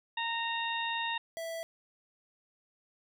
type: harmonic tone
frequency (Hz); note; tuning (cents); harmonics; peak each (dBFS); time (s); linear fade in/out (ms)
924; A#5; -16; 1 / 2 / 3 / 4; -35 / -37 / -38 / -38; 0.17-1.18; 5
type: tone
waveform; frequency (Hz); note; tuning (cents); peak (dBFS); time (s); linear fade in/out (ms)
square; 659.3; E5; 0; -37; 1.37-1.63; 0
effects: none